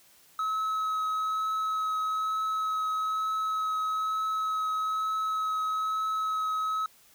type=tone with vibrato; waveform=triangle; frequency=1284 Hz; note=E6; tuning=46 cents flat; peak=-25 dBFS; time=0.39-6.86 s; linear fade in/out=2 ms; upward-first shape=triangle; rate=1.1 Hz; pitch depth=11 cents each way; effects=white hiss -59 dBFS RMS until 7.14 s